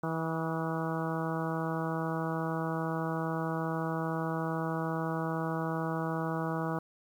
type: harmonic tone with a mistuned harmonic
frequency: 162.4 Hz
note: E3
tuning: 26 cents flat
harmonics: 1 / 2 / 3 / 4 / 5 / 6 / 7 / 8 / 9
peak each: -34 / -37 / -39 / -40 / -41 / -42 / -42 / -43 / -44 dBFS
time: 0.03-6.79 s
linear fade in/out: 5 ms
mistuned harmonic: 8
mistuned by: -43 cents
effects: 10-bit